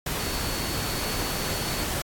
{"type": "tone in noise", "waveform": "sine", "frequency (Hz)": 4435, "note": "C#8", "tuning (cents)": 0, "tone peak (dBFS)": -37, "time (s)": [0.19, 1.84], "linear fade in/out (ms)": 5, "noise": "pink", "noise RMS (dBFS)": -29, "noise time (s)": [0.06, 2.02], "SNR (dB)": -11, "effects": ["AAC 64 kbps"]}